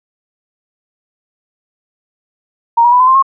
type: tone with pitch steps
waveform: sine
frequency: 932.3 / 960.2 / 988.9 / 1018.4 / 1048.9 / 1080.3 Hz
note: A#5 / B5 / B5 / C6 / C6 / C#6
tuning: 0 / -49 / +2 / -47 / +4 / -45 cents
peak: -5 dBFS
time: 2.77-3.226 s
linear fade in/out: 10 ms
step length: 76 ms
effects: none